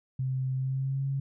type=tone with pitch glide; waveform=sine; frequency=130.81 to 136.84 Hz; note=C3 to C#3; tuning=0 to -22 cents; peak=-27 dBFS; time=0.19-1.2 s; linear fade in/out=5 ms; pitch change=+78 cents; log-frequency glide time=0.55-1.06 s; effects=none